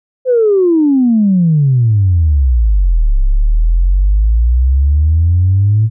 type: exponential two-way sweep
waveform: sine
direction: down then up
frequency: 522 to 32.95 to 112.8 Hz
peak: -6 dBFS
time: 0.25-5.9 s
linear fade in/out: 50 ms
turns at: 3.19 s
effects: tanh soft clip ceiling -2 dBFS